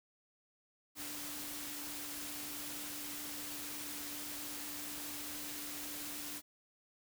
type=tone in noise; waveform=sine; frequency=293.7 Hz; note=D4; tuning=in tune; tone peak=-51 dBFS; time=0.95-6.42 s; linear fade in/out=50 ms; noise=white; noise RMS=-44 dBFS; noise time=0.95-6.42 s; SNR=-10 dB; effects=none